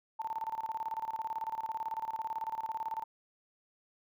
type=tone with tremolo; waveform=sine; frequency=890 Hz; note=A5; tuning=20 cents sharp; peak=-32 dBFS; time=0.19-3.04 s; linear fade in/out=10 ms; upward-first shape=square; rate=18 Hz; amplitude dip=80%; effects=none